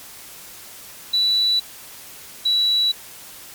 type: tone pair in turn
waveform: sine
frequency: 3951 / 3926 Hz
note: B7 / B7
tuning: 0 / -11 cents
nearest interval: unison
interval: 11 cents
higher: first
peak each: -15 dBFS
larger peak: neither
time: 1.13-1.6 / 2.45-2.92 s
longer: neither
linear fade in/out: 10 ms
effects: white hiss -40 dBFS RMS until 3.54 s + MP3 96 kbps